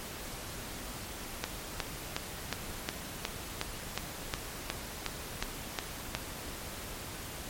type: click train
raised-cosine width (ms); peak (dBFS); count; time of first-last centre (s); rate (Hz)
0.2; -13; 14; 1.44-6.15; 2.76
effects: pink hiss -42 dBFS RMS until 7.49 s + MP3 64 kbps